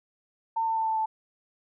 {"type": "tone with pitch steps", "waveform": "sine", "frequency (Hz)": [903, 896.8, 890.6, 884.4, 878.3], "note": ["A5", "A5", "A5", "A5", "A5"], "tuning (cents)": [45, 33, 21, 9, -3], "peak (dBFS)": -24, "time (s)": [0.56, 1.06], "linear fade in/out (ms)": 10, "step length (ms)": 100, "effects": []}